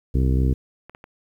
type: harmonic tone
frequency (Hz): 64.7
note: C2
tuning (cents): -19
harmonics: 1 / 2 / 3 / 4 / 5 / 6 / 7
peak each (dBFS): -18 / -22 / -30 / -28 / -32 / -34 / -36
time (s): 0.14-0.54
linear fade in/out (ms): 10
type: clicks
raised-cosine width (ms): 0.5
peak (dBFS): -26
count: 3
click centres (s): 0.896 / 0.949 / 1.041
effects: 9-bit